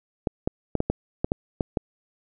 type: clicks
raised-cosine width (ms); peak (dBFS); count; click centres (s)
2; -9; 9; 0.272 / 0.475 / 0.753 / 0.804 / 0.9 / 1.245 / 1.319 / 1.608 / 1.772
effects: none